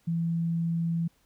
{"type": "tone", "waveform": "sine", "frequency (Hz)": 167.1, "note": "E3", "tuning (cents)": 24, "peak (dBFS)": -25, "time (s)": [0.07, 1.08], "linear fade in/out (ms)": 10, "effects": ["pink hiss -67 dBFS RMS until 1.25 s"]}